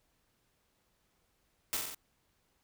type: noise with echo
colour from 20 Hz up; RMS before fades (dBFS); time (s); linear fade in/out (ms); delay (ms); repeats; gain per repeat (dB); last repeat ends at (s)
white; -33; 1.73-1.77; 0; 44; 4; -3; 1.946
effects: pink hiss -75 dBFS RMS until 2.63 s